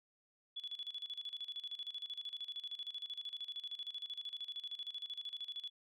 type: tone with tremolo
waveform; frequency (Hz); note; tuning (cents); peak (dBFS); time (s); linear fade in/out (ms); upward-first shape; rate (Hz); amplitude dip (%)
sine; 3413; G#7; +47; -40; 0.56-5.7; 10; square; 13; 80
effects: none